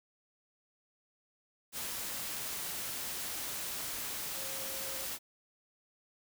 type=tone in noise; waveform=sine; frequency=538 Hz; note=C5; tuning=48 cents sharp; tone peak=-48 dBFS; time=4.34-5.08 s; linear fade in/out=50 ms; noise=white; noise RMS=-39 dBFS; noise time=1.72-5.19 s; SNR=-12 dB; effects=none